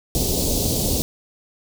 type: band-stop noise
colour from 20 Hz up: pink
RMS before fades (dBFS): -21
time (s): 0.15-1.02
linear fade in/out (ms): 0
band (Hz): 610 to 4000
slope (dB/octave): 24
effects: none